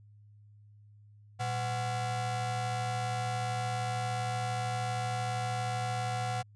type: ring-modulated tone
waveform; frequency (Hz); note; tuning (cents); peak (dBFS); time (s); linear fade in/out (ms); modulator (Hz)
45% pulse; 311.1; D#4; 0; -28; 1.39-6.43; 20; 428
effects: added 104 Hz sine -54 dBFS peak until 6.55 s + resampled to 22050 Hz